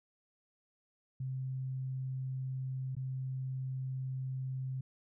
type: tone with dropouts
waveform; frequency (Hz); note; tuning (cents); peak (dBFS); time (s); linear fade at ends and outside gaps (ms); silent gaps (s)
sine; 131; C3; +2; -35; 1.2-4.81; 5; 2.952-2.966
effects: none